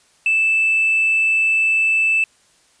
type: tone with hard clipping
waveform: triangle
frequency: 2637 Hz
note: E7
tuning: in tune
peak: -14 dBFS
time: 0.26-2.24 s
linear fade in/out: 2 ms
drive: 4 dB
effects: white hiss -56 dBFS RMS until 2.8 s + resampled to 22050 Hz